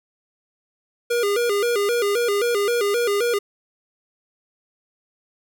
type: tone with vibrato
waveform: square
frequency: 440 Hz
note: A4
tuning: in tune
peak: -19 dBFS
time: 1.1-3.39 s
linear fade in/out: 10 ms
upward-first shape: square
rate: 3.8 Hz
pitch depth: 140 cents each way
effects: none